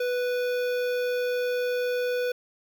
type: tone with notch filter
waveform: square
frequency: 493.9 Hz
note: B4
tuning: in tune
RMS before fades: -27 dBFS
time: 0-2.32 s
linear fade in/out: 5 ms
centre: 8500 Hz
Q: 0.59
effects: 9-bit